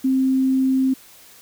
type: tone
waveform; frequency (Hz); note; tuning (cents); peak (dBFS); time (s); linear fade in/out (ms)
sine; 263.3; C4; +11; -15; 0.04-0.94; 10
effects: white hiss -47 dBFS RMS until 1.41 s